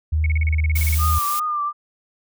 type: tone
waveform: sine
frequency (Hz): 77.78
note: D#2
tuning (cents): 0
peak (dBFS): -16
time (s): 0.12-1.19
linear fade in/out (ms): 10
type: tone bursts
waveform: sine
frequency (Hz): 2217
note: C#7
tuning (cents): 0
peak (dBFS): -24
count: 13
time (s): 0.24-0.946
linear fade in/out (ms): 2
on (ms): 22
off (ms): 35
type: noise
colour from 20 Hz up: blue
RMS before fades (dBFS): -27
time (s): 0.75-1.4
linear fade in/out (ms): 10
type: tone with vibrato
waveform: sine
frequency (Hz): 1200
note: D6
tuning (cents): +37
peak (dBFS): -20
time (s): 0.98-1.73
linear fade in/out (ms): 50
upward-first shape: triangle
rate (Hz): 2.7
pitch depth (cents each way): 57
effects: none